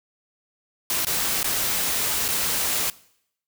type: noise with dropouts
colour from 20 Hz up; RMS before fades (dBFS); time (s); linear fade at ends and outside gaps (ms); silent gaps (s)
white; -24; 0.9-2.9; 1; 1.049-1.069 / 1.43-1.443 / 2.281-2.287
effects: noise-tail reverb RT60 0.7 s tail -21 dB re dry